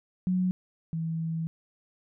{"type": "tone pair in turn", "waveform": "sine", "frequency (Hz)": [183.5, 162.9], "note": ["F#3", "E3"], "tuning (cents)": [-14, -20], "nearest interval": "major second", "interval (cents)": 206, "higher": "first", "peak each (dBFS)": [-23, -28], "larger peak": "first", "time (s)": [[0.27, 0.51], [0.93, 1.47]], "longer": "second", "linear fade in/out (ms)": 0, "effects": []}